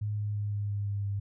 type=tone with pitch steps; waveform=sine; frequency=104.9 / 104.12 / 103.34 / 102.56 / 101.8 / 101.03 / 100.28 Hz; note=G#2 / G#2 / G#2 / G#2 / G#2 / G#2 / G2; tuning=+18 / +5 / -8 / -21 / -34 / -47 / +40 cents; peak=-29 dBFS; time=0.01-1.2 s; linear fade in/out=10 ms; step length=170 ms; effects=none